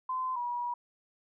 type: tone pair in turn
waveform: sine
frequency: 1028 / 965.4 Hz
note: C6 / B5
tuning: -31 / -40 cents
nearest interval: minor second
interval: 109 cents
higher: first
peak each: -30 / -31 dBFS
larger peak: first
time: 0.09-0.36 / 0.36-0.74 s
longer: second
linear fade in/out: 5 ms
effects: none